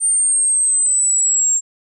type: exponential sweep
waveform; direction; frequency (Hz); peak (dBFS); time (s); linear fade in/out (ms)
sine; down; 8870 to 7459; -11; 0-1.61; 50
effects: tanh soft clip ceiling -10 dBFS